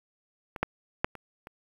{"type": "clicks", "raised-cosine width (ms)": 0.5, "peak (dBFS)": [-22, -10, -8, -27, -28], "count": 5, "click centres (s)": [0.562, 0.63, 1.045, 1.153, 1.471], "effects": ["8-bit"]}